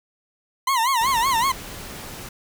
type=tone with vibrato; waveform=40% pulse; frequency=993 Hz; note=B5; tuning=9 cents sharp; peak=-17 dBFS; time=0.67-1.52 s; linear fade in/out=5 ms; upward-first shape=sine; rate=5.3 Hz; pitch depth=180 cents each way
type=noise; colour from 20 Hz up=pink; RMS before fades=-36 dBFS; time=1.01-2.29 s; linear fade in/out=5 ms
effects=none